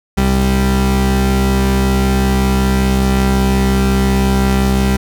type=tone pair together; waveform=35% pulse; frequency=65.41 / 196 Hz; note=C2 / G3; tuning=0 / 0 cents; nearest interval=octave + perfect fifth; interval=1900 cents; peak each=-12 dBFS; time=0.17-4.97 s; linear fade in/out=10 ms; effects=none